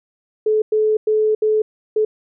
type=tone bursts at uneven times; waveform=sine; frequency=431.1 Hz; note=A4; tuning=35 cents flat; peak=-13 dBFS; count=5; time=0.46-0.62 / 0.72-0.97 / 1.07-1.35 / 1.42-1.62 / 1.96-2.05 s; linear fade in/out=5 ms; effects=none